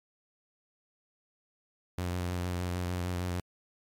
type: tone with vibrato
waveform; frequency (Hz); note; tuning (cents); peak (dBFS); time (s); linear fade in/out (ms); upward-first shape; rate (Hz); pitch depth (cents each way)
sawtooth; 89.3; F2; +39; -27; 1.98-3.4; 0; sine; 6.5; 25
effects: MP3 96 kbps